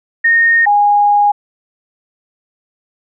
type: tone pair in turn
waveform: sine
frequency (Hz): 1845 / 821.9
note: A#6 / G#5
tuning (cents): -18 / -18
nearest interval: octave + major second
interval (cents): 1400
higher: first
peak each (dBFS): -7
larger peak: neither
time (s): 0.24-0.66 / 0.66-1.32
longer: second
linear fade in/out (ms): 10
effects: none